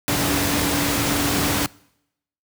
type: tone in noise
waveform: sine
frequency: 287.4 Hz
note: D4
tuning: 37 cents flat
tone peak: -25 dBFS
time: 0.08-1.66 s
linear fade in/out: 0 ms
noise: pink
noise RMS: -21 dBFS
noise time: 0.08-1.66 s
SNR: -7 dB
effects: noise-tail reverb RT60 0.8 s tail -24 dB re dry + high-pass 80 Hz 12 dB/octave